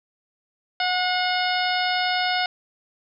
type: harmonic tone with a mistuned harmonic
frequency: 730 Hz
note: F#5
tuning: 24 cents flat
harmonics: 1 / 2 / 3 / 4 / 5 / 6 / 7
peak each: -24 / -27 / -29 / -30 / -31 / -32 / -32 dBFS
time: 0.8-2.46 s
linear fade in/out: 2 ms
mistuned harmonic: 3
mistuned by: -30 cents
effects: none